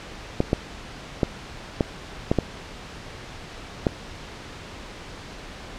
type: clicks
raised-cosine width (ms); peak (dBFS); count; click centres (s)
2; -5; 7; 0.404 / 0.531 / 1.232 / 1.808 / 2.315 / 2.387 / 3.868
effects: pink hiss -39 dBFS RMS until 5.78 s + low-pass 5000 Hz 12 dB/octave